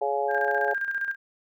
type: harmonic tone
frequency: 140 Hz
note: C#3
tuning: 18 cents sharp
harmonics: 3 / 4 / 5 / 6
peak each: -29 / -29 / -29 / -29 dBFS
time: 0.01-0.74 s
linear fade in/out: 10 ms
type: tone with tremolo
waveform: sine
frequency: 1600 Hz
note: G6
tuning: 35 cents sharp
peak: -24 dBFS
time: 0.28-1.16 s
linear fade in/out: 50 ms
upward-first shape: square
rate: 15 Hz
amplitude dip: 55%
effects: none